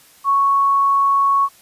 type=tone; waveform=sine; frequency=1108.7 Hz; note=C#6; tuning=in tune; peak=-12 dBFS; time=0.24-1.49 s; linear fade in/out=50 ms; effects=white hiss -49 dBFS RMS until 1.61 s + resampled to 32000 Hz